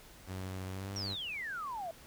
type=tone with pitch glide; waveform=sawtooth; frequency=93.8 to 99.03 Hz; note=F#2 to G2; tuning=+24 to +18 cents; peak=-35 dBFS; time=0.26-1.17 s; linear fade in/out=50 ms; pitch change=+94 cents; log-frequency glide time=0.7-0.92 s
type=exponential sweep; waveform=sine; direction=down; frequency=5750 to 640 Hz; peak=-37 dBFS; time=0.96-1.91 s; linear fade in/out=2 ms
effects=pink hiss -56 dBFS RMS until 2.06 s